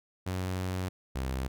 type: tone pair in turn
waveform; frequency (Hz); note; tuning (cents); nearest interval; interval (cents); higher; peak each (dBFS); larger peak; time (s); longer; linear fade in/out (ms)
sawtooth; 92.5 / 65.41; F#2 / C2; 0 / 0; tritone; 600; first; -27; neither; 0.26-0.89 / 1.15-1.48; first; 10
effects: none